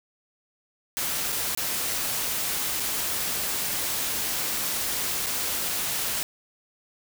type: noise with dropouts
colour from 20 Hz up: white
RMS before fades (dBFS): -28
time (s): 0.97-6.23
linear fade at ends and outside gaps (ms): 0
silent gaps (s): 1.32-1.324 / 1.549-1.574 / 2.799-2.803 / 5.261-5.267
effects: none